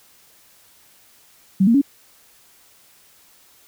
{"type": "tone with pitch steps", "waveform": "sine", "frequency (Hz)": [191.2, 231.4, 279.9], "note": ["G3", "A#3", "C#4"], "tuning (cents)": [-43, -13, 17], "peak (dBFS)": -11, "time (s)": [1.6, 1.816], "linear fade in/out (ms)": 10, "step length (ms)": 72, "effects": ["white hiss -53 dBFS RMS until 3.67 s"]}